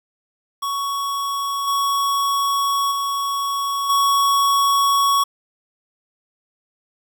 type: tone with level steps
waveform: square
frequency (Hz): 1116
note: C#6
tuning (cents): +11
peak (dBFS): -22 / -18 / -21 / -15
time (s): 0.62-5.24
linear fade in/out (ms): 10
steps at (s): 1.67 / 2.91 / 3.89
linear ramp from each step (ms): 10
effects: 8-bit